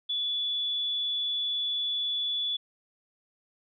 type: tone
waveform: sine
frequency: 3438 Hz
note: A7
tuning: 41 cents flat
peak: -27 dBFS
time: 0.09-2.57 s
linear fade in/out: 10 ms
effects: none